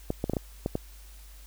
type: clicks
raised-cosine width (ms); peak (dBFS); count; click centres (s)
2; -14; 7; 0.104 / 0.241 / 0.297 / 0.335 / 0.368 / 0.661 / 0.754
effects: added 50 Hz sine -46 dBFS peak until 1.46 s + white hiss -55 dBFS RMS until 1.46 s